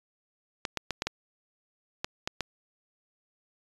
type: clicks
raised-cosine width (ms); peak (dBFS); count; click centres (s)
0.2; -12; 8; 0.652 / 0.773 / 0.907 / 1.021 / 1.07 / 2.045 / 2.275 / 2.407
effects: resampled to 24000 Hz